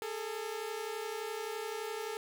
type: tone pair together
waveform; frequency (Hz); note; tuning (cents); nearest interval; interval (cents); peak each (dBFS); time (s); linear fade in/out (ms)
sawtooth; 415.3 / 447; G#4 / A4; 0 / +27; minor second; 127; -37 / -35; 0.02-2.17; 0
effects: none